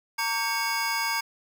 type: tone cluster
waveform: square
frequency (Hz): 916 / 1146 / 1592 / 2215 / 4991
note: A#5 / D6 / G6 / C#7 / D#8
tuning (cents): -31 / -43 / +26 / -2 / +5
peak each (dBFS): -31 / -36 / -34 / -31 / -33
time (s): 0.18-1.21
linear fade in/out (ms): 10
effects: none